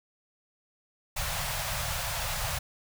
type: band-stop noise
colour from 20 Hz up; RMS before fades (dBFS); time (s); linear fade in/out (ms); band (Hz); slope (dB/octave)
pink; -32; 1.16-2.59; 10; 160 to 560; 48
effects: none